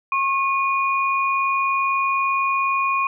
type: tone pair together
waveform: sine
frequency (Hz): 1085.6 / 2454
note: C#6 / D#7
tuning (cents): -36 / -25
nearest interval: octave + major second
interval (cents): 1411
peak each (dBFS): -19 / -23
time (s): 0.12-3.07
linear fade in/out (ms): 2
effects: none